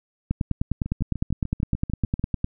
two click trains, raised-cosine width 5 ms, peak -10 / -17 dBFS, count 22 / 10, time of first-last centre 0.31-2.444 / 0.86-2.195 s, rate 9.84 / 6.74 Hz, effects none

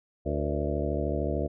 harmonic tone with a mistuned harmonic, 73.42 Hz, D2, in tune, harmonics 1 / 2 / 3 / 4 / 5 / 6 / 7 / 8 / 9, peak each -31 / -35 / -37 / -35 / -35 / -36 / -39 / -35 / -37 dBFS, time 0.25-1.48 s, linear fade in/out 20 ms, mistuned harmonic 6, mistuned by +100 cents, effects none

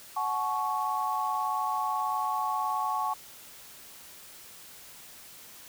sine chord, F# minor, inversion none, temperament equal with one note detuned, 740 / 858.4 / 1108.7 Hz, F#5 / A5 / C#6, 0 / -43 / 0 cents, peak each -34 / -31 / -30 dBFS, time 0.16-3.14 s, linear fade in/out 10 ms, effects white hiss -49 dBFS RMS until 5.68 s

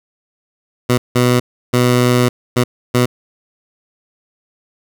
15% pulse tone bursts at uneven times, 123.47 Hz, B2, in tune, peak -4 dBFS, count 5, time 0.89-0.98 / 1.15-1.4 / 1.73-2.29 / 2.56-2.64 / 2.94-3.06 s, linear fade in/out 10 ms, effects none

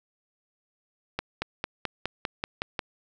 accelerating click train, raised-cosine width 0.3 ms, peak -12 dBFS, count 9, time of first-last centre 1.19-2.792 s, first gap 230 ms, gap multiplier 0.96, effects none

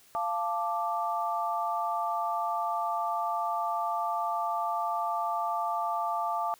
sine chord, D minor, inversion first, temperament equal with one note detuned, 692 / 880 / 1174.7 Hz, F5 / A5 / D6, -16 / 0 / 0 cents, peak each -32 dBFS, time 0.15-6.54 s, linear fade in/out 0 ms, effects white hiss -59 dBFS RMS until 6.59 s

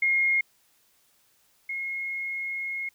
sine tone pair in turn, 2143 / 2158 Hz, C7 / C#7, +41 / -47 cents, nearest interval unison, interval 12 cents, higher second, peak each -20 / -29 dBFS, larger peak first, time 0.02-0.41 / 1.69-2.89 s, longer second, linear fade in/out 5 ms, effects white hiss -65 dBFS RMS until 2.94 s

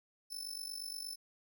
sawtooth tone with amplitude modulation, 5274 Hz, E8, in tune, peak -35 dBFS, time 0.3-1.16 s, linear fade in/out 20 ms, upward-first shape sine, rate 48.5 Hz, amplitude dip 80%, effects none

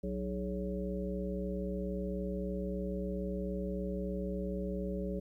harmonic tone with a mistuned harmonic, 61.9 Hz, B1, 5 cents sharp, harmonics 1 / 3 / 5 / 7 / 9, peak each -40 / -37 / -45 / -41 / -42 dBFS, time 0.03-5.2 s, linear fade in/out 10 ms, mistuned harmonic 7, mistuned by -69 cents, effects 12-bit

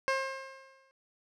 15% pulse tone with exponential decay, 534 Hz, C5, 35 cents sharp, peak -19 dBFS, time 0.08-0.91 s, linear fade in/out 0 ms, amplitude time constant 180 ms, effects low-pass 5000 Hz 12 dB/octave

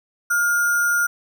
sine tone with sample-and-hold, 1419 Hz, F6, 27 cents sharp, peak -16 dBFS, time 0.3-1.07 s, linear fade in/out 10 ms, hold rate 7350 Hz, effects none

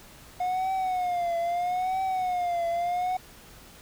triangle tone with vibrato, 720 Hz, F#5, 47 cents flat, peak -23 dBFS, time 0.4-3.17 s, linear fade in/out 5 ms, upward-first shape triangle, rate 0.77 Hz, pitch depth 110 cents each way, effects pink hiss -50 dBFS RMS until 3.81 s

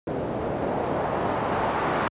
white noise with low-pass filter sweep, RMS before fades -26 dBFS, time 0.07-2.08 s, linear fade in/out 2 ms, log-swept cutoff 490 to 1100 Hz, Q 1.3, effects high-pass 80 Hz 12 dB/octave + resampled to 8000 Hz

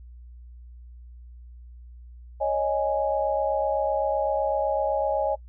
sine chord, C# suspended second, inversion none, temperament equal, 554.4 / 622.3 / 830.6 Hz, C#5 / D#5 / G#5, 0 / 0 / 0 cents, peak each -26 / -26 / -27 dBFS, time 2.4-5.36 s, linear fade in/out 20 ms, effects noise-tail reverb RT60 0.1 s tail -24 dB re dry + added 60 Hz sine -42 dBFS peak until 5.48 s

